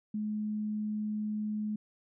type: tone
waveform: sine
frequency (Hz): 212.3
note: G#3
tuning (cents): +38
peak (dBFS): -31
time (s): 0.14-1.76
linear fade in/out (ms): 5
effects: none